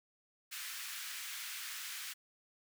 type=high-pass noise; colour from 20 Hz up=pink; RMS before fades=-44 dBFS; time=0.51-2.14 s; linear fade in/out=20 ms; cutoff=1500 Hz; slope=24 dB/octave; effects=none